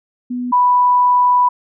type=tone pair in turn; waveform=sine; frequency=246.9 / 987.6 Hz; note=B3 / B5; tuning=0 / 0 cents; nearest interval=2 octaves; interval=2400 cents; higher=second; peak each=-19 / -9 dBFS; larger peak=second; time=0.3-0.52 / 0.52-1.49 s; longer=second; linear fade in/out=10 ms; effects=none